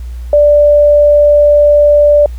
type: tone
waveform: sine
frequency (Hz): 587.3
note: D5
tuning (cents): 0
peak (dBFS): -3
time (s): 0.33-2.26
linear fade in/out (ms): 2
effects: added 60 Hz sine -20 dBFS peak until 2.38 s + pink hiss -45 dBFS RMS until 2.38 s